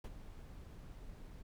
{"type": "noise with ADSR envelope", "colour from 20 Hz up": "brown", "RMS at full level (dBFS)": -41, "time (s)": [0.04, 1.43], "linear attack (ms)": 4, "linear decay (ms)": 43, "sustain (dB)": -10, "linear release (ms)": 17, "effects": []}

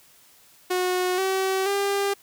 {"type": "tone with pitch steps", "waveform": "sawtooth", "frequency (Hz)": [364.6, 381.6, 399.4], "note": ["F#4", "G4", "G4"], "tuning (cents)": [-25, -47, 32], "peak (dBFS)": -18, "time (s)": [0.7, 2.14], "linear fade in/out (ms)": 10, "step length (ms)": 480, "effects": ["white hiss -55 dBFS RMS until 2.22 s"]}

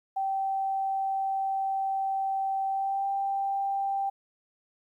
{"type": "tone with pitch glide", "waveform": "sine", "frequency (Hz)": [776, 787.3], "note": ["G5", "G5"], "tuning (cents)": [-18, 7], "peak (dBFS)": -26, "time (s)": [0.16, 4.1], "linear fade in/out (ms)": 10, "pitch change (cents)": 25, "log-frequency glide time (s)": [2.69, 3.07], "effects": ["11-bit"]}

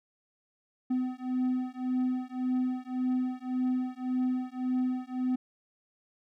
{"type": "beating tone pair", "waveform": "triangle", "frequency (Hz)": [253.2, 255], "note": ["B3", "C4"], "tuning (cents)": [43, -44], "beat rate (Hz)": 1.8, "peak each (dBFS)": -29, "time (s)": [0.9, 5.36], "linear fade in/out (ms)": 10, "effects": []}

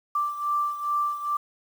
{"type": "beating tone pair", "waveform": "sine", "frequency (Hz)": [1174.7, 1177.1], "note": ["D6", "D6"], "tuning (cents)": [0, 4], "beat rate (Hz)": 2.4, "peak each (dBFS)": [-25, -30], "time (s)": [0.15, 1.37], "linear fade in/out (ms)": 5, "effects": ["8-bit"]}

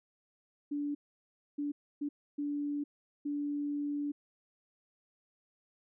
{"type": "tone bursts at uneven times", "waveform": "sine", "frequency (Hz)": 290, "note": "D4", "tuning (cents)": -22, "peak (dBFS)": -32, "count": 5, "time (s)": [[0.71, 0.95], [1.58, 1.72], [2.01, 2.09], [2.38, 2.84], [3.25, 4.12]], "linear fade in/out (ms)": 10, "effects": []}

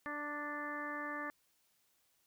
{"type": "harmonic tone with a mistuned harmonic", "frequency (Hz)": 293.7, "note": "D4", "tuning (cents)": 0, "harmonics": [1, 2, 3, 4, 5, 6, 7], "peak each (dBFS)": [-46, -48, -50, -44, -53, -43, -53], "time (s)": [0.06, 1.3], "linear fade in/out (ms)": 0, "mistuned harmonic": 3, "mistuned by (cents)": 16, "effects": ["white hiss -75 dBFS RMS until 2.26 s"]}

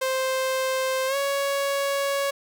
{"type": "tone with pitch glide", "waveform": "sawtooth", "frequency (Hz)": [523.3, 557.6], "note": ["C5", "C#5"], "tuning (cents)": [0, 10], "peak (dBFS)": -19, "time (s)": [0.01, 2.31], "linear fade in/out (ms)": 10, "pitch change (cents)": 110, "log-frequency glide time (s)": [1.07, 1.16], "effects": []}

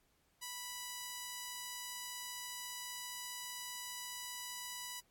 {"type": "tone", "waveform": "5% pulse", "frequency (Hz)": 985, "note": "B5", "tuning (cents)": -5, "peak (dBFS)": -31, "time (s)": [0.41, 5.01], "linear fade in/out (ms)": 20, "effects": ["pink hiss -75 dBFS RMS until 5.1 s", "AAC 64 kbps"]}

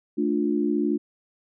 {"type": "chord", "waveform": "sine", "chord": "D minor", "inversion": "second", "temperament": "just", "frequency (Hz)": [220.2, 293.7, 352.4], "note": ["A3", "D4", "F4"], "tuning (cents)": [2, 0, 16], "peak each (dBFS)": [-26, -24, -26], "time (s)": [0.17, 0.98], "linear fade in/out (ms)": 20, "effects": []}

